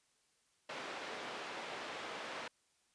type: band-pass noise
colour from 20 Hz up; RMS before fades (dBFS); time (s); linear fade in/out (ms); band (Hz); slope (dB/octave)
pink; -45; 0.69-2.48; 5; 440 to 3300; 12
effects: white hiss -75 dBFS RMS until 2.94 s + resampled to 22050 Hz